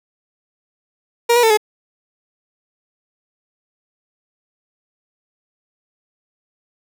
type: tone with pitch steps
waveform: 30% pulse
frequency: 471.8 / 483.5 / 446.8 / 425.5 Hz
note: A#4 / B4 / A4 / G#4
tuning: +21 / -37 / +27 / +42 cents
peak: -8 dBFS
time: 1.29-1.574 s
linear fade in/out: 10 ms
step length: 71 ms
effects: none